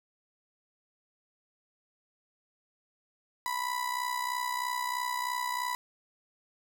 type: tone with amplitude modulation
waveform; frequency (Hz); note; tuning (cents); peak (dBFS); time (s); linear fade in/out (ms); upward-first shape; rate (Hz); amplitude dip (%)
35% pulse; 987.8; B5; 0; -26; 3.46-5.75; 0; sine; 63.1; 65
effects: none